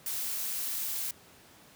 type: noise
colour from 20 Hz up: blue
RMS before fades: -34 dBFS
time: 0.06-1.11 s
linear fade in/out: 2 ms
effects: pink hiss -56 dBFS RMS until 1.75 s + high-pass 100 Hz 12 dB/octave